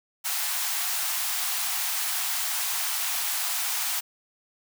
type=high-pass noise; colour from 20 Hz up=white; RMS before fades=-28 dBFS; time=0.24-4.01 s; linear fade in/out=20 ms; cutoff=670 Hz; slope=96 dB/octave; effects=none